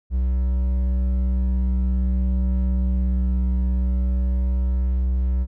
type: tone pair together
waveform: triangle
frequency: 63.1 / 189.1 Hz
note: B1 / F#3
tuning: +38 / +38 cents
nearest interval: octave + perfect fifth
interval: 1900 cents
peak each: -16 / -28 dBFS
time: 0.1-5.47 s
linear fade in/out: 50 ms
effects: none